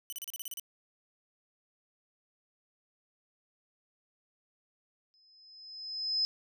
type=tone bursts; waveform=5% pulse; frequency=2984 Hz; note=F#7; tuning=14 cents sharp; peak=-29 dBFS; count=9; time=0.1-0.597 s; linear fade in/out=0 ms; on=25 ms; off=34 ms
type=tone with exponential growth; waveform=sine; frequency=5100 Hz; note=D#8; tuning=42 cents sharp; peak=-25 dBFS; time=5.14-6.25 s; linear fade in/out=0 ms; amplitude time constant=240 ms
effects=none